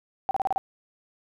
sine tone bursts, 772 Hz, G5, 27 cents flat, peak -21 dBFS, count 6, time 0.29-0.58 s, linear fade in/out 0 ms, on 20 ms, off 34 ms, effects none

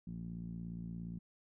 10% pulse tone with low-pass filter, 57.2 Hz, A#1, 32 cents flat, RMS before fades -44 dBFS, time 0.07-1.19 s, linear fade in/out 5 ms, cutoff 190 Hz, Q 4.2, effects none

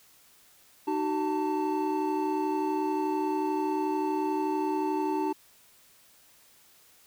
triangle tone cluster, 307.5 / 378.9 / 889 Hz, D#4 / F#4 / A5, -20 / +41 / +18 cents, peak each -28 / -29 / -29 dBFS, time 0.87-5.33 s, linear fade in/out 10 ms, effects white hiss -59 dBFS RMS until 7.06 s

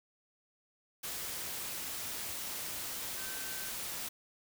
sine tone in noise, 1543 Hz, G6, 28 cents flat, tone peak -48 dBFS, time 3.17-3.7 s, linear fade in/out 10 ms, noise white, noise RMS -40 dBFS, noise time 1.03-4.09 s, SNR -11 dB, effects none

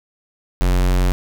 square tone, 45.3 Hz, F#1, 36 cents flat, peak -14 dBFS, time 0.61-1.12 s, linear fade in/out 0 ms, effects none

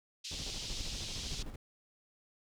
white band-pass noise, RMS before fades -43 dBFS, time 0.24-1.43 s, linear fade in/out 10 ms, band 2900 to 5800 Hz, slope 24 dB/octave
brown noise with tremolo, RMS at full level -41 dBFS, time 0.31-1.56 s, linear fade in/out 5 ms, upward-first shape square, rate 13 Hz, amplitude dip 50%
effects none

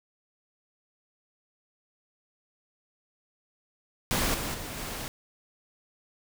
pink noise with level steps, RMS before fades -27 / -33 / -38 / -36 dBFS, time 4.11-5.08 s, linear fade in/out 0 ms, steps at 4.34 / 4.54 / 4.77 s, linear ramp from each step 5 ms, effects none

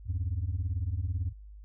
sine beating tone pair, 79.7 / 97.7 Hz, D#2 / G2, +42 / -5 cents, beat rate 18 Hz, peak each -30 dBFS, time 0.05-1.33 s, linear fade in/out 50 ms, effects tanh soft clip ceiling -25 dBFS + added 51 Hz sine -45 dBFS peak until 1.64 s

